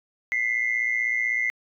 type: tone pair together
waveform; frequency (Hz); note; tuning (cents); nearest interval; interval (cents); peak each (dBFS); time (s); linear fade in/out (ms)
sine; 2000 / 2116; B6 / C7; +21 / +19; minor second; 98; -24; 0.32-1.5; 0
effects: tanh soft clip ceiling -15 dBFS